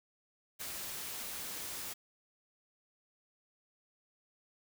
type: noise with ADSR envelope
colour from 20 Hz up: white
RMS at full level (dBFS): -40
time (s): 0.59-1.94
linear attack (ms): 25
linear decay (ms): 5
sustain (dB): -2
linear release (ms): 16
effects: none